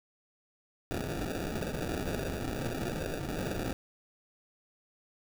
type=noise with sample-and-hold; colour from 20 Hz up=violet; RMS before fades=-35 dBFS; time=0.91-3.73 s; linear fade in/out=0 ms; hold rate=1050 Hz; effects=none